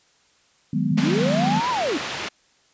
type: chord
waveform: sine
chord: G# minor seventh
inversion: second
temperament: equal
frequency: 155.56 / 185 / 207.7 / 246.9 Hz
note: D#3 / F#3 / G#3 / B3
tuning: 0 / 0 / 0 / 0 cents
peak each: -25 dBFS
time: 0.73-1.6 s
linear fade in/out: 5 ms
type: linear two-way sweep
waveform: sine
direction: up then down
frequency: 130.81 to 1025 to 240.5 Hz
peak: -21 dBFS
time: 0.91-1.98 s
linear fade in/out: 10 ms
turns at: 1.7 s
type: band-pass noise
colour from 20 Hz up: white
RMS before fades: -30 dBFS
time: 0.97-2.29 s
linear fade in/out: 10 ms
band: 110 to 3300 Hz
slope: 12 dB/octave
effects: white hiss -60 dBFS RMS until 2.73 s + resampled to 16000 Hz